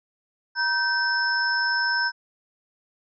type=tone cluster; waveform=sine; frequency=955 / 1552 / 5260 Hz; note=A#5 / G6 / E8; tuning=+42 / -18 / -5 cents; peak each=-29 / -22 / -28 dBFS; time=0.55-2.12 s; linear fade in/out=50 ms; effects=none